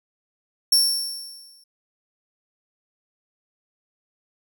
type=tone with exponential decay; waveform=sawtooth; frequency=5450 Hz; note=F8; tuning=43 cents flat; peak=-10 dBFS; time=0.72-1.64 s; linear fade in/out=5 ms; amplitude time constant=200 ms; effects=none